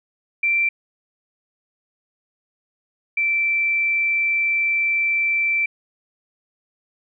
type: tone pair in turn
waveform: sine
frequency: 2350 / 2337 Hz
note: D7 / D7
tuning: +1 / -9 cents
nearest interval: unison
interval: 10 cents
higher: first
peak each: -16 / -17 dBFS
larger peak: first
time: 0.43-0.69 / 3.17-5.66 s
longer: second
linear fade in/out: 5 ms
effects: none